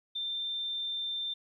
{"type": "tone", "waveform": "sine", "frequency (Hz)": 3579, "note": "A7", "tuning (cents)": 29, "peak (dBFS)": -32, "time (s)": [0.15, 1.34], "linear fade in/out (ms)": 10, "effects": ["12-bit"]}